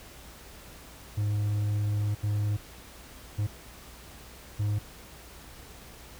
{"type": "tone bursts at uneven times", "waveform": "triangle", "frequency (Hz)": 104.1, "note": "G#2", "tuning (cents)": 5, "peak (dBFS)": -23, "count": 4, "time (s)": [[1.17, 2.15], [2.23, 2.57], [3.38, 3.47], [4.59, 4.79]], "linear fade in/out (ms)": 10, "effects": ["added 60 Hz sine -52 dBFS peak until 6.19 s", "pink hiss -49 dBFS RMS until 6.19 s"]}